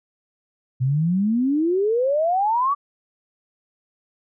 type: exponential sweep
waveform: sine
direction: up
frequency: 123.47 to 1173 Hz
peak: -17 dBFS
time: 0.8-2.75 s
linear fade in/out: 20 ms
effects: none